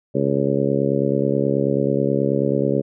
harmonic tone, 69.3 Hz, C#2, in tune, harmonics 2 / 3 / 4 / 5 / 6 / 7 / 8, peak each -24 / -24 / -24 / -26 / -23 / -26 / -25 dBFS, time 0.14-2.82 s, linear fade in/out 20 ms, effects none

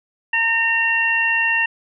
harmonic tone, 915 Hz, A#5, 32 cents flat, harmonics 1 / 2 / 3, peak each -26 / -18 / -19 dBFS, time 0.33-1.66 s, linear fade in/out 5 ms, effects none

